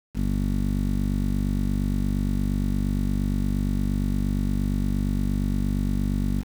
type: tone with low-pass filter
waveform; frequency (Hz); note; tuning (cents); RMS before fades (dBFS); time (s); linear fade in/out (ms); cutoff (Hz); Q
sawtooth; 48.6; G1; -14; -24; 0.14-6.44; 50; 230; 3.8
effects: 7-bit